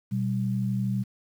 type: tone pair together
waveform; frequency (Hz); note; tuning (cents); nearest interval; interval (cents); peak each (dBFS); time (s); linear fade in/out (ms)
sine; 122.7 / 194.99; B2 / G3; -11 / -9; minor sixth; 802; -27; 0.11-1.04; 20
effects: 9-bit